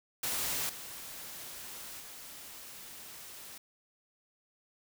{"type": "noise with level steps", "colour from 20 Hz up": "white", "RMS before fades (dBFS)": [-34, -45, -48], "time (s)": [0.23, 3.58], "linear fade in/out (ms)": 5, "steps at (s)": [0.69, 2], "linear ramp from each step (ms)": 5, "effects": []}